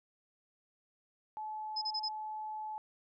sine tone, 861 Hz, A5, 38 cents flat, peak -38 dBFS, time 1.37-2.78 s, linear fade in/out 0 ms
sine tone bursts, 5100 Hz, D#8, 42 cents sharp, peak -33 dBFS, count 4, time 1.76-2.088 s, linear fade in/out 10 ms, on 58 ms, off 32 ms
effects none

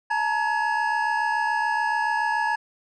triangle tone cluster, 863 / 930 / 1685 Hz, A5 / A#5 / G#6, -34 / -4 / +25 cents, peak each -24 dBFS, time 0.1-2.56 s, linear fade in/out 10 ms, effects resampled to 22050 Hz

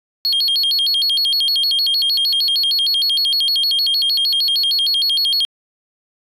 sine tone with vibrato, 3742 Hz, A#7, 6 cents sharp, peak -11 dBFS, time 0.25-5.45 s, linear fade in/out 0 ms, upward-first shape square, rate 6.5 Hz, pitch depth 260 cents each way, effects tanh soft clip ceiling -13 dBFS

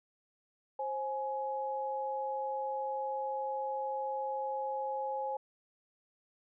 sine tone pair together, 530.5 / 839 Hz, C5 / G#5, +24 / +17 cents, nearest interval minor sixth, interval 793 cents, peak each -37 / -35 dBFS, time 0.79-5.37 s, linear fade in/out 5 ms, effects none

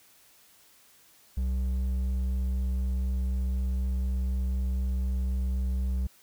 sine tone with hard clipping, 64 Hz, C2, 38 cents flat, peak -27 dBFS, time 1.37-6.07 s, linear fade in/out 5 ms, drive 5 dB, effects white hiss -59 dBFS RMS until 6.22 s

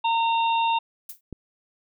harmonic tone, 917 Hz, A#5, 29 cents flat, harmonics 1 / 3 / 4, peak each -20 / -30 / -32 dBFS, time 0.04-0.79 s, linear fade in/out 10 ms
violet noise with exponential decay, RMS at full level -32 dBFS, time 1.09-1.21 s, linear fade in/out 5 ms, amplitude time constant 25 ms
click, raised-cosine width 3 ms, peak -22 dBFS, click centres 1.327 s
effects none

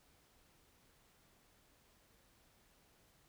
silence, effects pink hiss -70 dBFS RMS until 3.28 s

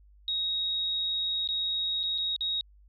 sine tone with dropouts, 3777 Hz, A#7, 22 cents sharp, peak -27 dBFS, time 0.28-2.61 s, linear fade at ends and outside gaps 1 ms, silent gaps 1.475-1.488 / 2.032-2.036 / 2.179-2.183 / 2.363-2.408 s, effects added 50 Hz sine -54 dBFS peak until 2.88 s

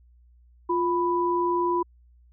sine tone pair together, 350 / 990 Hz, F4 / B5, +4 / +4 cents, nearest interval octave + tritone, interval 1800 cents, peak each -24 dBFS, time 0.69-1.83 s, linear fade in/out 10 ms, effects added 60 Hz sine -53 dBFS peak until 2.32 s

